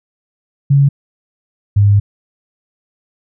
sine tone pair in turn, 140 / 101.61 Hz, C#3 / G#2, +18 / -37 cents, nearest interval tritone, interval 555 cents, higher first, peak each -6 dBFS, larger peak neither, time 0.7-0.89 / 1.76-2 s, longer second, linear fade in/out 10 ms, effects none

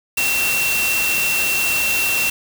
sine tone in noise, 2715 Hz, F7, 50 cents flat, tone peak -18 dBFS, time 0.17-2.3 s, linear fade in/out 5 ms, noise white, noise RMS -22 dBFS, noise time 0.17-2.3 s, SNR +1 dB, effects none

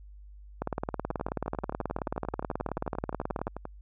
two click trains, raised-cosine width 1 ms, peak -16 / -22 dBFS, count 54 / 30, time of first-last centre 0.62-3.469 / 1.11-3.654 s, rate 18.6 / 11.4 Hz, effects added 50 Hz sine -46 dBFS peak until 3.81 s

